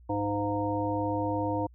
harmonic tone with a mistuned harmonic, 102.7 Hz, G#2, 19 cents flat, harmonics 1 / 3 / 5 / 7 / 9, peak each -34 / -31 / -33 / -36 / -33 dBFS, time 0.09-1.67 s, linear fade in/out 10 ms, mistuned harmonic 7, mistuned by -34 cents, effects added 60 Hz sine -51 dBFS peak until 1.74 s

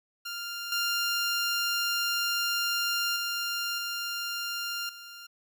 15% pulse tone with level steps, 1396.9 Hz, F6, in tune, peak -28 / -20 / -23 / -25 / -37 dBFS, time 0.25-5.27 s, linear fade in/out 10 ms, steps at 0.72 / 3.16 / 3.78 / 4.89 s, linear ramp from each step 2 ms, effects none

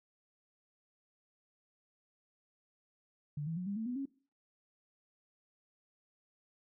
sine tone with pitch steps, 146.9 / 163 / 180.86 / 200.7 / 222.7 / 247.1 / 274.1 Hz, D3 / E3 / F#3 / G3 / A3 / B3 / C#4, +1 / -19 / -39 / +41 / +21 / +1 / -19 cents, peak -35 dBFS, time 3.37-4.056 s, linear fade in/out 5 ms, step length 98 ms, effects noise-tail reverb RT60 0.4 s tail -20 dB re dry

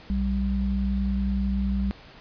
sine tone pair together, 61.74 / 196 Hz, B1 / G3, 0 / 0 cents, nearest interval octave + minor sixth, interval 2000 cents, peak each -25 dBFS, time 0.1-1.91 s, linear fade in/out 0 ms, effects pink hiss -48 dBFS RMS until 2.2 s + resampled to 11025 Hz

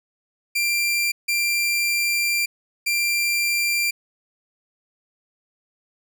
sawtooth tone bursts at uneven times, 2372 Hz, D7, 17 cents sharp, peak -16 dBFS, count 3, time 0.55-1.12 / 1.28-2.46 / 2.86-3.91 s, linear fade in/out 10 ms, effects none

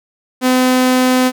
sawtooth tone, 254.8 Hz, C4, 46 cents flat, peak -6 dBFS, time 0.41-1.32 s, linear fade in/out 50 ms, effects none

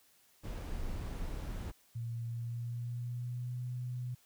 brown noise, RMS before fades -39 dBFS, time 0.43-1.72 s, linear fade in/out 20 ms
sine tone with pitch glide, 116.54 to 124.19 Hz, A#2 to B2, 0 to +10 cents, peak -36 dBFS, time 1.95-4.15 s, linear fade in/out 10 ms, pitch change +110 cents, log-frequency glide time 2.26-3.62 s
effects white hiss -67 dBFS RMS until 4.25 s

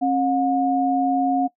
sine tone pair together, 270 / 720.8 Hz, C#4 / F#5, -45 / -45 cents, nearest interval octave + perfect fourth, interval 1700 cents, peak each -20 / -20 dBFS, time 0.01-1.48 s, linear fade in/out 20 ms, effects noise-tail reverb RT60 0.1 s tail -18 dB re dry

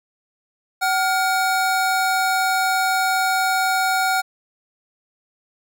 square tone pair together, 756 / 1418.9 Hz, F#5 / F6, +37 / +27 cents, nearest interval major seventh, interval 1090 cents, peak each -20 / -22 dBFS, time 0.81-4.22 s, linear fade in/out 20 ms, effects none

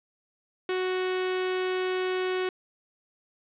sawtooth tone with notch filter, 370 Hz, F#4, in tune, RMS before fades -28 dBFS, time 0.69-2.49 s, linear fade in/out 2 ms, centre 850 Hz, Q 1.8, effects resampled to 8000 Hz + 9-bit

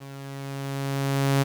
sawtooth tone with level ramp, 137.7 Hz, C#3, 11 cents flat, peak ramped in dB -35 to -14 dBFS, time 0-1.44 s, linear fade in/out 20 ms, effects 9-bit

